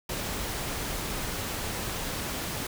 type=noise; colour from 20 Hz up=pink; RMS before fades=-33 dBFS; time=0.09-2.67 s; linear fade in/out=5 ms; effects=none